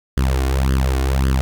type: tone with flanger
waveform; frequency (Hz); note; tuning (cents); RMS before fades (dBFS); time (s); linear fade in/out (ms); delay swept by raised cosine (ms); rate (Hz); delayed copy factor
sawtooth; 66; C2; +16; -17; 0.17-1.41; 0; 0.62 to 2.82; 1.8; +0.9
effects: none